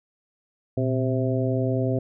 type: harmonic tone with a mistuned harmonic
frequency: 130.81 Hz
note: C3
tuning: in tune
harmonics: 1 / 2 / 3 / 4 / 5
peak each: -24 / -27 / -29 / -30 / -31 dBFS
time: 0.77-1.99 s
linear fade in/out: 5 ms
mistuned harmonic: 1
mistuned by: -140 cents
effects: none